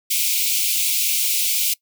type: high-pass noise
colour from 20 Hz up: white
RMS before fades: -20 dBFS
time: 0.1-1.74 s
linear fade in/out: 10 ms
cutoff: 2200 Hz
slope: 96 dB/octave
effects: noise-tail reverb RT60 0.1 s tail -22 dB re dry